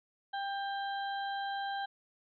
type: harmonic tone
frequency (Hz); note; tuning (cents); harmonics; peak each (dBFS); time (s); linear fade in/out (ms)
793; G5; +20; 1 / 2 / 4 / 5; -35 / -41 / -47 / -49; 0.33-1.86; 10
effects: none